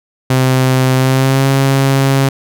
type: tone with pitch glide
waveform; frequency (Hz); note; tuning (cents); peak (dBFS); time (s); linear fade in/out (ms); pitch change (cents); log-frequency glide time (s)
sawtooth; 130 to 135.91; C3 to C#3; -11 to -34; -5; 0.3-2.29; 5; +77; 0.96-1.47
effects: none